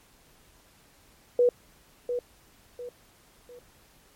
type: tone with echo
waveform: sine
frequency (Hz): 488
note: B4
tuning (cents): -21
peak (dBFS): -17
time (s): 1.39-1.49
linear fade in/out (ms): 2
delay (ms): 700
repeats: 3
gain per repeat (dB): -9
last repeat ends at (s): 3.59
effects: pink hiss -59 dBFS RMS until 4.15 s + MP3 64 kbps